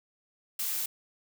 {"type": "noise", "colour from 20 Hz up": "blue", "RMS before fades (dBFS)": -32, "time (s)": [0.59, 0.86], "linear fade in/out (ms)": 5, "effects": []}